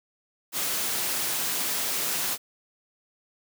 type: high-pass noise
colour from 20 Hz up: white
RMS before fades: -28 dBFS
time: 0.52-2.38 s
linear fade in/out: 50 ms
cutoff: 130 Hz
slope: 12 dB/octave
effects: none